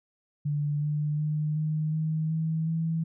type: tone with pitch steps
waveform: sine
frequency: 146.83 / 149.4 / 152.01 / 154.67 / 157.37 / 160.12 / 162.92 Hz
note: D3 / D3 / D#3 / D#3 / D#3 / D#3 / E3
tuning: 0 / +30 / -40 / -10 / +20 / +50 / -20 cents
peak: -25 dBFS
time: 0.45-3.04 s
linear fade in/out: 10 ms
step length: 370 ms
effects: none